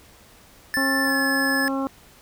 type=tone with pitch glide; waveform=square; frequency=1760 to 1719.8 Hz; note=A6 to A6; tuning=0 to -40 cents; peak=-22 dBFS; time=0.74-1.68 s; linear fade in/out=0 ms; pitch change=-40 cents; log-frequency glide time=1.03-1.15 s
type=harmonic tone; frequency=270.3 Hz; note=C#4; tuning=44 cents flat; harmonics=1 / 2 / 3 / 4 / 5; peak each=-24 / -30 / -33 / -32 / -36 dBFS; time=0.77-1.87 s; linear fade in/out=0 ms
effects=pink hiss -51 dBFS RMS until 2.21 s